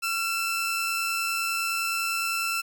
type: tone pair together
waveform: sawtooth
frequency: 1363.4 / 2637 Hz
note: F6 / E7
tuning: -42 / 0 cents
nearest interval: major seventh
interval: 1142 cents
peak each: -25 dBFS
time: 0.02-2.62 s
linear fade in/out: 20 ms
effects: 9-bit